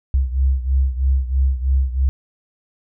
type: beating tone pair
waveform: sine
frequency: 65.41 / 68.51 Hz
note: C2 / C#2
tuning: 0 / -20 cents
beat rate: 3.1 Hz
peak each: -16 / -20 dBFS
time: 0.14-2.09 s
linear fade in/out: 0 ms
effects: none